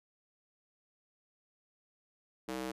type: tone with high-pass filter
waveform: square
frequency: 64 Hz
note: C2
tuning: 38 cents flat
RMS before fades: -39 dBFS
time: 2.48-2.72 s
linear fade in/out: 10 ms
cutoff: 310 Hz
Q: 1.4
effects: resampled to 32000 Hz